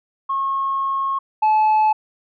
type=tone pair in turn; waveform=sine; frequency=1087 / 862.8 Hz; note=C#6 / A5; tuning=-34 / -34 cents; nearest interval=major third; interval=400 cents; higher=first; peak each=-18 / -10 dBFS; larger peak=second; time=0.29-1.19 / 1.42-1.93 s; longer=first; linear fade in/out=10 ms; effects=tanh soft clip ceiling -12 dBFS